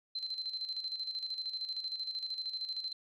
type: tone with tremolo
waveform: sine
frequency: 4090 Hz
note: C8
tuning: 40 cents flat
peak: -34 dBFS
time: 0.15-2.93 s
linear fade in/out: 5 ms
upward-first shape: square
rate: 13 Hz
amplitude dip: 60%
effects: none